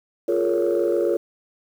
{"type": "chord", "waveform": "sine", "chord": "Bb minor seventh", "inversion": "second", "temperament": "just", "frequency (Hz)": [349.6, 419.5, 466.2, 559.4], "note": ["F4", "Ab4", "Bb4", "Db5"], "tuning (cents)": [2, 17, 0, 16], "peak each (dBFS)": [-21, -24, -23, -23], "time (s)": [0.28, 1.17], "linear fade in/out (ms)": 5, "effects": ["tanh soft clip ceiling -12 dBFS", "8-bit"]}